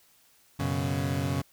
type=chord; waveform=30% pulse; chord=F# suspended fourth; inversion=none; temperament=equal; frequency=92.5 / 123.47 / 138.59 Hz; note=F#2 / B2 / C#3; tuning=0 / 0 / 0 cents; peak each=-29 / -32 / -27 dBFS; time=0.59-1.42 s; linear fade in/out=10 ms; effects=white hiss -62 dBFS RMS until 1.52 s